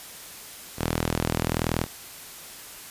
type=tone with high-pass filter; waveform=sawtooth; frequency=40.68 Hz; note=E1; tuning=22 cents flat; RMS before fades=-27 dBFS; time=0.77-1.87 s; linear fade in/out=50 ms; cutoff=110 Hz; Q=0.61; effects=white hiss -42 dBFS RMS until 2.9 s + resampled to 32000 Hz